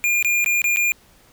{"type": "tone with dropouts", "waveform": "square", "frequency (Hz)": 2412, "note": "D7", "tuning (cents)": 46, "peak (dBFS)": -17, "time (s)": [0.04, 0.92], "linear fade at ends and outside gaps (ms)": 0, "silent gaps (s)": [[0.226, 0.247], [0.444, 0.461], [0.618, 0.642], [0.761, 0.77]], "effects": ["pink hiss -53 dBFS RMS until 1.32 s"]}